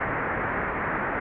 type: low-pass noise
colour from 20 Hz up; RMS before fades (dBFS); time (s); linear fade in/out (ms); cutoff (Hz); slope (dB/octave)
white; -28; 0-1.2; 10; 2000; 48
effects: none